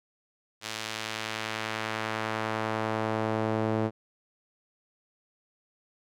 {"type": "tone with band-pass filter sweep", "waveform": "sawtooth", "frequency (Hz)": 110, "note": "A2", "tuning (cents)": 0, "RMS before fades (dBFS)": -31, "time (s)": [0.61, 3.91], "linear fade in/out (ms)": 50, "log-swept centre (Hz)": [4600, 440], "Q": 0.75, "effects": []}